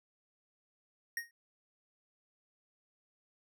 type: tone with exponential decay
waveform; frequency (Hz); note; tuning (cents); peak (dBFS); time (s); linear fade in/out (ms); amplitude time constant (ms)
square; 1864.7; A#6; 0; -32; 1.17-1.31; 2; 30
effects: none